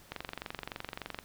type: click train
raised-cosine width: 0.3 ms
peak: -21 dBFS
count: 26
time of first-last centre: 0.12-1.188 s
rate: 23.4 Hz
effects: pink hiss -57 dBFS RMS until 1.24 s